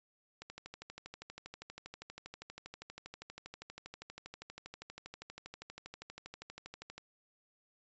click train, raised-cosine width 0.2 ms, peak -29 dBFS, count 83, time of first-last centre 0.42-6.98 s, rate 12.5 Hz, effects resampled to 16000 Hz

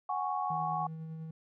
sine chord, F# suspended second, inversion none, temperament equal with one note detuned, 740 / 823.9 / 1108.7 Hz, F#5 / G#5 / C#6, 0 / -14 / 0 cents, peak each -35 dBFS, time 0.09-0.87 s, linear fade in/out 5 ms
triangle tone with tremolo, 160.2 Hz, E3, 49 cents flat, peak -36 dBFS, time 0.5-1.31 s, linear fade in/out 5 ms, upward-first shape triangle, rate 10 Hz, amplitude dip 30%
effects none

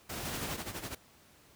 pink noise, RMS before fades -39 dBFS, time 0.09-0.57 s, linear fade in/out 10 ms
pink noise with tremolo, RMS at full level -38 dBFS, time 0.25-0.95 s, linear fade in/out 5 ms, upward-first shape sine, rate 12 Hz, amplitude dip 70%
effects pink hiss -61 dBFS RMS until 1.55 s + high-pass 60 Hz 12 dB/octave

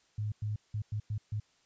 sine tone bursts at uneven times, 105.8 Hz, G#2, 33 cents sharp, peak -31 dBFS, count 6, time 0.18-0.32 / 0.42-0.56 / 0.74-0.82 / 0.92-1 / 1.1-1.18 / 1.32-1.4 s, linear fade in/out 5 ms, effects white hiss -69 dBFS RMS until 1.65 s + resampled to 16000 Hz

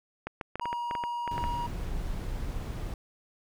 clicks, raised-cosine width 0.5 ms, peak -19 dBFS, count 12, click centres 0.27 / 0.412 / 0.556 / 0.597 / 0.656 / 0.729 / 0.911 / 0.952 / 1.038 / 1.277 / 1.38 / 1.44 s
triangle tone, 953 Hz, A#5, 38 cents sharp, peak -29 dBFS, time 0.61-1.67 s, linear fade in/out 10 ms
brown noise, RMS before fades -34 dBFS, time 1.31-2.94 s, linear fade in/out 2 ms
effects none

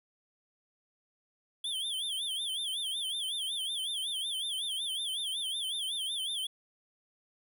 square tone with vibrato, 3322 Hz, G#7, in tune, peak -33 dBFS, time 1.64-6.47 s, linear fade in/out 5 ms, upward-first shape sine, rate 5.4 Hz, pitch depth 150 cents each way, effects none

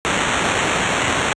violet noise with sample-and-hold, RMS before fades -19 dBFS, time 0.05-1.33 s, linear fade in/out 0 ms, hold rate 4900 Hz, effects high-pass 60 Hz 12 dB/octave + resampled to 22050 Hz

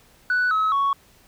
sine tone with pitch steps, 1485 / 1285.3 / 1112.5 Hz, F#6 / E6 / C#6, +6 / -44 / +6 cents, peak -16 dBFS, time 0.3-0.93 s, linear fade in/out 2 ms, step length 210 ms, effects tanh soft clip ceiling -16 dBFS + pink hiss -55 dBFS RMS until 1.27 s

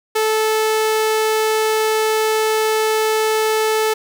sawtooth tone, 436.4 Hz, A4, 14 cents flat, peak -11 dBFS, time 0.15-3.94 s, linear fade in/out 10 ms, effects none

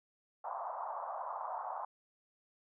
white band-pass noise, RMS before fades -41 dBFS, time 0.44-1.85 s, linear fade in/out 5 ms, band 650 to 1100 Hz, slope 48 dB/octave, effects none

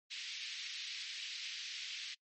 white band-pass noise, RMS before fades -45 dBFS, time 0.1-2.15 s, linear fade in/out 20 ms, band 2200 to 4700 Hz, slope 24 dB/octave, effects noise-tail reverb RT60 0.1 s tail -23 dB re dry + MP3 32 kbps

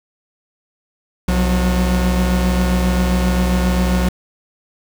45% pulse tone pair together, 62.93 / 181.3 Hz, B1 / F#3, +33 / -35 cents, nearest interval octave + tritone, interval 1832 cents, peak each -16 / -17 dBFS, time 1.28-4.09 s, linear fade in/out 5 ms, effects 7-bit

